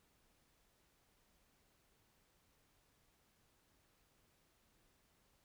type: silence
effects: pink hiss -75 dBFS RMS until 5.44 s